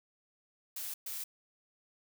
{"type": "noise bursts at uneven times", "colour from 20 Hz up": "blue", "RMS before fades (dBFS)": -40, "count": 2, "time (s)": [[0.76, 0.94], [1.06, 1.24]], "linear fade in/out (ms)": 5, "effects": []}